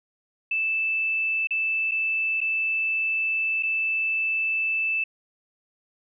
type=tone with dropouts; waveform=sine; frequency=2637 Hz; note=E7; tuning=in tune; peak=-22 dBFS; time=0.51-5.04 s; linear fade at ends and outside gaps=5 ms; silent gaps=1.472-1.507 / 1.912-1.917 / 2.406-2.413 / 3.626-3.632 s; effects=none